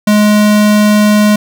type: tone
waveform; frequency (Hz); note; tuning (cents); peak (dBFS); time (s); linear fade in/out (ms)
square; 209.8; G#3; +18; -6; 0.07-1.36; 5
effects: none